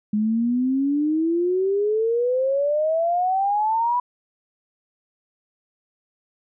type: exponential sweep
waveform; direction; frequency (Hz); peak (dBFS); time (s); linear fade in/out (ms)
sine; up; 207.7 to 991; -18; 0.13-4; 5
effects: none